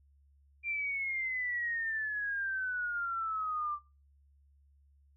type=exponential sweep; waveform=sine; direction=down; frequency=2382 to 1174.7 Hz; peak=-32 dBFS; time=0.63-3.79 s; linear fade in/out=50 ms; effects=noise-tail reverb RT60 0.3 s tail -21 dB re dry + added 70 Hz sine -62 dBFS peak until 5.16 s